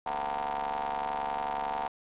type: ring-modulated tone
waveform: 30% pulse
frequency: 71 Hz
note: C#2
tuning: 42 cents sharp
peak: -25 dBFS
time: 0.06-1.88 s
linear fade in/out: 5 ms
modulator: 828 Hz
effects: resampled to 8000 Hz + 10-bit